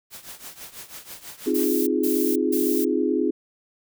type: noise with tremolo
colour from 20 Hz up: white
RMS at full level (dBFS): -37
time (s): 0.1-1.69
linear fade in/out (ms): 50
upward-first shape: triangle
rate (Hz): 6.1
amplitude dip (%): 85
type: chord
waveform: sine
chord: F minor seventh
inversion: second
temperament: equal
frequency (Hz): 261.6 / 311.1 / 349.2 / 415.3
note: C4 / Eb4 / F4 / Ab4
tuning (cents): 0 / 0 / 0 / 0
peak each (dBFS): -25 / -25 / -25 / -25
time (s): 1.46-3.31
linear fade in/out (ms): 10
type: noise bursts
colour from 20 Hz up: violet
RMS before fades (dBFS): -29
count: 3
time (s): 1.54-2.85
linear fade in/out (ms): 10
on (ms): 330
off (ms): 160
effects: none